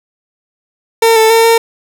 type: tone with pitch steps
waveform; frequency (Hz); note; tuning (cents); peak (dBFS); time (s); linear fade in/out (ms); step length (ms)
30% pulse; 455 / 442.6 / 454.3 / 457.9; A#4 / A4 / A#4 / A#4; -42 / +10 / -45 / -31; -3; 1.02-1.58; 5; 140
effects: none